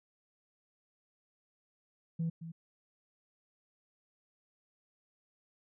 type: tone with echo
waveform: sine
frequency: 164.81 Hz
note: E3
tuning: in tune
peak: -29 dBFS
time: 2.19-2.3 s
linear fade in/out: 10 ms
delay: 220 ms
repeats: 1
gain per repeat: -12 dB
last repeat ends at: 2.52 s
effects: tanh soft clip ceiling -28 dBFS